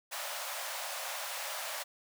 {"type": "high-pass noise", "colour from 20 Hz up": "pink", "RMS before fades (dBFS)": -39, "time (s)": [0.11, 1.84], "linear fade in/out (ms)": 20, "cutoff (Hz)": 540, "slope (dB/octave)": 96, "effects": []}